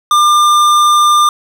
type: tone with tanh clipping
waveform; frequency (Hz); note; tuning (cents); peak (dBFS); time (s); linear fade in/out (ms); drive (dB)
sine; 1198; D6; +34; -8; 0.11-1.29; 2; 17
effects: none